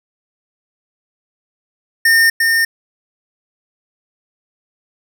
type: tone with echo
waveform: square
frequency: 1821 Hz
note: A#6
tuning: 41 cents flat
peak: -9 dBFS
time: 2.05-2.3 s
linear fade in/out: 5 ms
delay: 350 ms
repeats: 1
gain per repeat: -3 dB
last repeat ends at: 2.65 s
effects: none